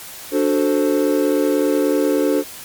triangle chord, D dominant seventh, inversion none, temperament equal, 293.7 / 370 / 440 / 523.3 Hz, D4 / F#4 / A4 / C5, 0 / 0 / 0 / 0 cents, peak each -16 / -20 / -18 / -19 dBFS, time 0.31-2.44 s, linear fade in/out 50 ms, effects white hiss -35 dBFS RMS until 2.64 s + MP3 96 kbps

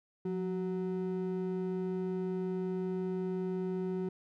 triangle ring-modulated tone, 277.2 Hz, C#4, in tune, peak -27 dBFS, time 0.25-4.09 s, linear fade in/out 5 ms, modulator 97.3 Hz, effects none

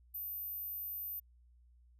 sine tone, 13850 Hz, A9, 29 cents flat, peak -39 dBFS, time 0.14-1.2 s, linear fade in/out 10 ms, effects added 60 Hz sine -61 dBFS peak until 1.99 s

